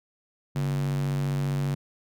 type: tone with high-pass filter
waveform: square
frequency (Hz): 47.5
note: F#1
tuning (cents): +46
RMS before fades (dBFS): -27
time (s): 0.55-1.75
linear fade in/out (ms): 10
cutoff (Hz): 150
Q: 3.8
effects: none